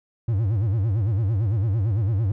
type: tone with vibrato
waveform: triangle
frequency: 105.1 Hz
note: G#2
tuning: 21 cents sharp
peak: -17 dBFS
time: 0.28-2.32 s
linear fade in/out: 5 ms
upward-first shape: sine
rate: 8.9 Hz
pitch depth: 210 cents each way
effects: none